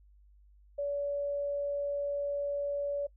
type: tone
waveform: sine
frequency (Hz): 571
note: D5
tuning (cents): -49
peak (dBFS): -30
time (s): 0.78-3.07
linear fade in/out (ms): 10
effects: noise-tail reverb RT60 0.1 s tail -21 dB re dry + added 50 Hz sine -57 dBFS peak until 3.16 s